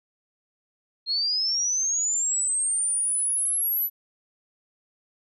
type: linear sweep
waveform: sine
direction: up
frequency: 4186 to 12000 Hz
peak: -22 dBFS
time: 1.06-3.9 s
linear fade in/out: 50 ms
effects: none